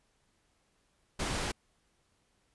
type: low-pass noise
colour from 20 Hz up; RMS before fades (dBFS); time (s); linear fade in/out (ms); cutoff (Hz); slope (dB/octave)
pink; -34; 1.19-1.52; 10; 9100; 12
effects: pink hiss -73 dBFS RMS until 2.54 s + resampled to 24000 Hz